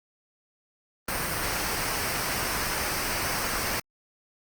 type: noise with comb filter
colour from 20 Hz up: pink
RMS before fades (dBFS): -29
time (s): 1.08-3.8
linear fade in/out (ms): 5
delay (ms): 0.28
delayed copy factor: -0.5
effects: Opus 32 kbps